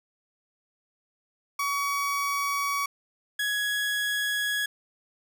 30% pulse tone pair in turn, 1130 / 1671.8 Hz, C#6 / G#6, +33 / +11 cents, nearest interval perfect fifth, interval 678 cents, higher second, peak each -23 dBFS, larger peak neither, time 1.59-2.86 / 3.39-4.66 s, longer neither, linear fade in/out 5 ms, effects none

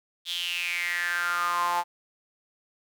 sawtooth tone with high-pass filter sweep, 174.61 Hz, F3, in tune, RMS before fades -28 dBFS, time 0.25-1.84 s, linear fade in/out 50 ms, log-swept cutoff 3500 to 860 Hz, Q 7.7, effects none

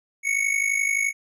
square tone with amplitude modulation, 2217 Hz, C#7, in tune, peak -18 dBFS, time 0.23-1.13 s, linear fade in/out 50 ms, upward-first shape sine, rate 51.6 Hz, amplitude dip 75%, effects low-pass 12000 Hz 12 dB/octave

